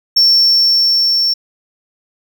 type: tone with level ramp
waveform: triangle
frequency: 5440 Hz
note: F8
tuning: 46 cents flat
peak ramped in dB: -5 to -10 dBFS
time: 0.16-1.34 s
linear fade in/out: 10 ms
effects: none